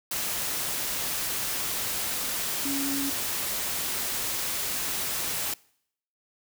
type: tone in noise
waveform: sine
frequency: 277.6 Hz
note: C#4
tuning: 3 cents sharp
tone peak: -29 dBFS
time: 2.65-3.1 s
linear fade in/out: 5 ms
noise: white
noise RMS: -30 dBFS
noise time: 0.11-5.54 s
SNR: -2 dB
effects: noise-tail reverb RT60 0.7 s tail -24 dB re dry